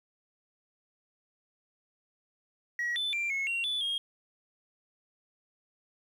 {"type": "tone with pitch steps", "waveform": "sine", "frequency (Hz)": [1913, 3513, 2365, 2183, 2749, 3472, 3250], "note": ["A#6", "A7", "D7", "C#7", "F7", "A7", "G#7"], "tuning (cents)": [44, -3, 12, -27, -28, -24, -38], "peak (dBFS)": -27, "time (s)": [2.79, 3.98], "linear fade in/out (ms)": 2, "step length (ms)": 170, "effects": ["tanh soft clip ceiling -27 dBFS", "10-bit"]}